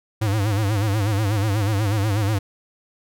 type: tone with vibrato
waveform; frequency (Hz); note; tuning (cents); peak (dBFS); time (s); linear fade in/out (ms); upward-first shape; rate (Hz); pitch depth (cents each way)
square; 103.83; G#2; 0; -19; 0.21-2.39; 10; sine; 8.2; 120
effects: none